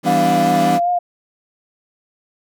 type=chord; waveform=35% pulse; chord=E minor seventh; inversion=none; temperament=equal with one note detuned; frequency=164.81 / 196 / 250.7 / 293.7 Hz; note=E3 / G3 / B3 / D4; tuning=0 / 0 / +26 / 0 cents; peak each=-20 dBFS; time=0.03-0.8 s; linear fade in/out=50 ms
type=tone with vibrato; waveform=sine; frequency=703 Hz; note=F5; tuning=11 cents sharp; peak=-14 dBFS; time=0.06-0.99 s; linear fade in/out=10 ms; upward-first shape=sine; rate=5 Hz; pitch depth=27 cents each way
effects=none